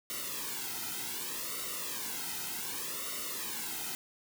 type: noise with flanger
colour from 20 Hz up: white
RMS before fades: -38 dBFS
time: 0.1-3.95 s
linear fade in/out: 0 ms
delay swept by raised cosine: 1.2 to 1.78 ms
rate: 0.66 Hz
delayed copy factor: -0.85
effects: none